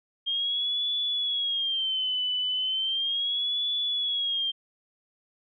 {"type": "tone with vibrato", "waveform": "sine", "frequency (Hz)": 3207, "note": "G7", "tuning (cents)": 39, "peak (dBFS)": -25, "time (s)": [0.26, 4.52], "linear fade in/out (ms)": 20, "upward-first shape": "sine", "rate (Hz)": 0.36, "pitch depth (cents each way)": 120, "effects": []}